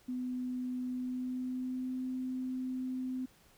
sine tone with pitch glide, 251.5 to 256.6 Hz, B3 to C4, +32 to -34 cents, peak -34 dBFS, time 0.08-3.26 s, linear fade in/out 10 ms, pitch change +34 cents, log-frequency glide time 0.88-2.02 s, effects pink hiss -64 dBFS RMS until 3.57 s

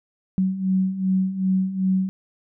sine beating tone pair, 186.7 / 189.3 Hz, F#3 / F#3, +16 / +40 cents, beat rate 2.6 Hz, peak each -25 / -20 dBFS, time 0.38-2.09 s, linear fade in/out 0 ms, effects none

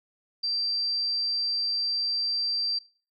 sine tone, 4699 Hz, D8, in tune, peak -25 dBFS, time 0.43-2.79 s, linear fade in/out 10 ms, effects noise-tail reverb RT60 0.4 s tail -21 dB re dry

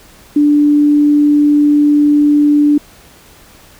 sine tone, 293.7 Hz, D4, in tune, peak -6 dBFS, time 0.36-2.78 s, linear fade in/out 5 ms, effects pink hiss -42 dBFS RMS until 3.79 s

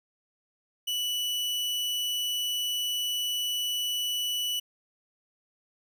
40% pulse tone, 2960 Hz, F#7, in tune, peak -27 dBFS, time 0.87-4.6 s, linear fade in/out 10 ms, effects none

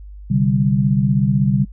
sine chord, C suspended second, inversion none, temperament equal, 130.81 / 146.83 / 196 Hz, C3 / D3 / G3, 0 / 0 / 0 cents, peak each -17 / -18 / -17 dBFS, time 0.3-1.65 s, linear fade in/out 10 ms, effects noise-tail reverb RT60 0.1 s tail -25 dB re dry + added 50 Hz sine -33 dBFS peak until 1.72 s

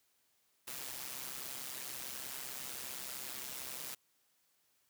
white noise with amplitude modulation, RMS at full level -41 dBFS, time 0.67-3.95 s, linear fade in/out 10 ms, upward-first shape sine, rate 131 Hz, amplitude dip 70%, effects white hiss -75 dBFS RMS until 4.89 s + high-pass 80 Hz 12 dB/octave

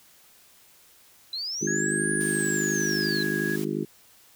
sine linear two-way sweep, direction up then down, 3961 to 9600 to 3961 Hz, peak -29 dBFS, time 1.33-3.23 s, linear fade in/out 2 ms, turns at 2.13 s
harmonic tone, 51.4 Hz, G#1, 17 cents flat, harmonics 3 / 4 / 5 / 6 / 7 / 8, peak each -34 / -32 / -36 / -32 / -31 / -35 dBFS, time 1.61-3.85 s, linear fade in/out 10 ms
sine tone with vibrato, 1661.2 Hz, G#6, in tune, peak -28 dBFS, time 1.67-3.56 s, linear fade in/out 5 ms, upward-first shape triangle, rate 2.2 Hz, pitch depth 10 cents each way
white noise, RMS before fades -41 dBFS, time 2.2-3.65 s, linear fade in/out 10 ms
effects white hiss -56 dBFS RMS until 4.35 s

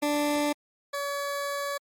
20% pulse tone pair in turn, 293.7 / 567.1 Hz, D4 / C#5, 0 / +39 cents, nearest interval major seventh, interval 1139 cents, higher second, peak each -19 / -24 dBFS, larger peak first, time 0.02-0.53 / 0.93-1.78 s, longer second, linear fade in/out 10 ms, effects MP3 64 kbps

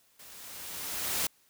white noise with level ramp, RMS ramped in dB -51 to -29 dBFS, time 0.19-1.27 s, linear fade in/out 5 ms, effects white hiss -66 dBFS RMS until 1.49 s

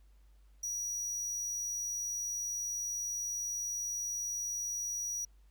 square tone, 5800 Hz, F#8, 35 cents flat, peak -35 dBFS, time 0.63-5.25 s, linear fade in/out 5 ms, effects added 50 Hz sine -58 dBFS peak until 5.5 s + pink hiss -75 dBFS RMS until 5.5 s

